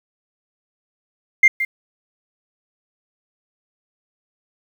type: tone with echo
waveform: sine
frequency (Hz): 2101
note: C7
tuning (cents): +7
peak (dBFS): -5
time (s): 1.43-1.48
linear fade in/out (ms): 5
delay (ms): 170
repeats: 1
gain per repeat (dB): -13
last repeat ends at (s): 1.65
effects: tanh soft clip ceiling -3 dBFS + 7-bit